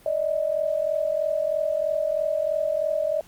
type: tone pair together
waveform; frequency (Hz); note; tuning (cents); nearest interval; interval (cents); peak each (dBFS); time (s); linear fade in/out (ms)
sine; 587.3 / 630.4; D5 / D#5; 0 / +23; minor second; 123; -25 / -24; 0.06-3.21; 2
effects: pink hiss -53 dBFS RMS until 3.27 s + Opus 32 kbps